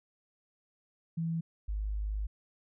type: tone pair in turn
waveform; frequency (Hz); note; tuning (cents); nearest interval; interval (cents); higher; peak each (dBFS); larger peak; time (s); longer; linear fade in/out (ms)
sine; 164.81 / 51.7; E3 / G#1; 0 / -7; octave + minor sixth; 2007; first; -30 / -31; first; 1.17-1.41 / 1.68-2.27; second; 10
effects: none

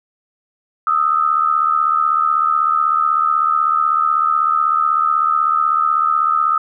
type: tone pair together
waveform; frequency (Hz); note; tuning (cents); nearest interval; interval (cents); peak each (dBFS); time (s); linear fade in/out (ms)
sine; 1240 / 1316.1; D#6 / E6; -6 / -3; minor second; 103; -15 / -16; 0.87-6.58; 2
effects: none

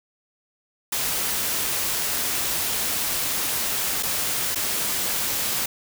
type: noise with dropouts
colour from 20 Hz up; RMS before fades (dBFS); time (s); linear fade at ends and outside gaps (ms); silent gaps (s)
white; -25; 0.92-5.66; 5; 4.027-4.031 / 4.548-4.556
effects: none

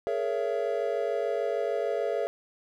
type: chord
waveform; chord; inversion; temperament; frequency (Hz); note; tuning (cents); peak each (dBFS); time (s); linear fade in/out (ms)
triangle; A# half-diminished seventh; third; just; 419.5 / 466.2 / 559.4 / 671.3; G#4 / A#4 / C#5 / E5; +17 / 0 / +16 / +31; -30; 0.07-2.27; 0
effects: none

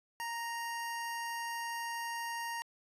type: tone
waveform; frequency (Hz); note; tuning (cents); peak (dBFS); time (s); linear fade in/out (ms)
25% pulse; 932.3; A#5; 0; -33; 0.2-2.62; 0
effects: resampled to 32000 Hz

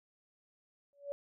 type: tone with exponential growth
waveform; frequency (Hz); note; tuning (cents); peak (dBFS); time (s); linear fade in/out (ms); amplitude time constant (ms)
sine; 568; C#5; +42; -32; 0.93-1.12; 0; 40
effects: none

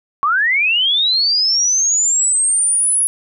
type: linear sweep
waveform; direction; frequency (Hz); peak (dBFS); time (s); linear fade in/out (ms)
sine; up; 1086 to 10548; -12; 0.23-3.07; 0
effects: none

